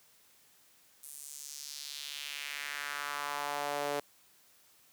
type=tone with high-pass filter sweep; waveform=sawtooth; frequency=144.5 Hz; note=D3; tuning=28 cents flat; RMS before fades=-39 dBFS; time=1.03-4 s; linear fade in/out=5 ms; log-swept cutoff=10000 to 490 Hz; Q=2; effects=white hiss -64 dBFS RMS until 4.92 s + high-pass 60 Hz 12 dB/octave